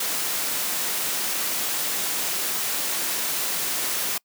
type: high-pass noise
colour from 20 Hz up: white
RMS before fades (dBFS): -26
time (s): 0-4.18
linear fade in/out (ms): 5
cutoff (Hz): 190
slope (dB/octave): 12
effects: noise-tail reverb RT60 0.1 s tail -26 dB re dry